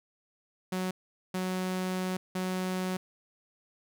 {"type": "tone bursts at uneven times", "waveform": "sawtooth", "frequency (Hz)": 185, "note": "F#3", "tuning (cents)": 0, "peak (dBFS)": -26, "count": 3, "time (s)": [[0.72, 0.91], [1.34, 2.17], [2.35, 2.97]], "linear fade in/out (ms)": 5, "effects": []}